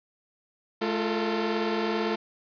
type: tone cluster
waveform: sawtooth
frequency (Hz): 215 / 347.3 / 447.9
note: A3 / F4 / A4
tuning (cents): -40 / -10 / +31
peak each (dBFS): -26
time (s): 0.81-2.16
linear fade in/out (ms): 10
effects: resampled to 11025 Hz + 9-bit